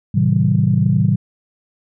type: chord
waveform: sine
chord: A diminished seventh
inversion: none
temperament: just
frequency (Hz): 110 / 132 / 158.4 / 190.08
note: A2 / C3 / Eb3 / Gb3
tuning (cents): 0 / +16 / +31 / +47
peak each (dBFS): -17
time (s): 0.14-1.16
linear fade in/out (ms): 10
effects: tanh soft clip ceiling -1 dBFS